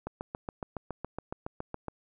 click train, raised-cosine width 1 ms, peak -21 dBFS, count 14, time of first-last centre 0.07-1.883 s, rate 7.17 Hz, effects none

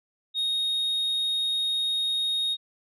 sine tone, 3729 Hz, A#7, in tune, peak -21 dBFS, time 0.34-2.57 s, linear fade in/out 50 ms, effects tanh soft clip ceiling -23 dBFS

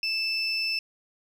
sine tone pair together, 2637 / 5289 Hz, E7 / E8, 0 / +5 cents, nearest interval octave, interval 1205 cents, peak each -27 dBFS, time 0.03-0.79 s, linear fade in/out 2 ms, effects tanh soft clip ceiling -20 dBFS + 10-bit

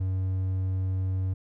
triangle tone, 94 Hz, F#2, 28 cents sharp, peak -23 dBFS, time 0-1.34 s, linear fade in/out 10 ms, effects none

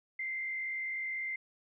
sine tone with frequency modulation, 2085 Hz, C7, 7 cents flat, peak -34 dBFS, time 0.19-1.36 s, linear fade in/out 5 ms, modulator 48.9 Hz, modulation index 0.76, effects none

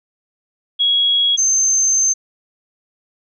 sine tone pair in turn, 3322 / 6271 Hz, G#7 / G8, 0 / 0 cents, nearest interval major seventh, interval 1100 cents, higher second, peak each -12 dBFS, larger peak neither, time 0.79-1.37 / 1.37-2.14 s, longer second, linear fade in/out 20 ms, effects none

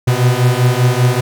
45% pulse beating tone pair, 121.8 / 126.9 Hz, B2 / B2, -24 / +47 cents, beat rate 5.1 Hz, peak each -13 dBFS, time 0.07-1.21 s, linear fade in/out 10 ms, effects none

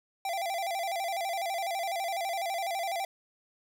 square tone with vibrato, 728 Hz, F#5, 28 cents flat, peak -31 dBFS, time 0.25-3.05 s, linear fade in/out 2 ms, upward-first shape square, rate 12 Hz, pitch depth 120 cents each way, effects none

